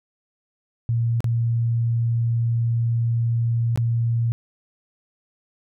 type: tone with dropouts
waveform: sine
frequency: 116.54 Hz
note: A#2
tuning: in tune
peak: -18 dBFS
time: 0.89-4.32 s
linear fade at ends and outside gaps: 0 ms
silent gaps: 1.205-1.243 / 3.759-3.775 s
effects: none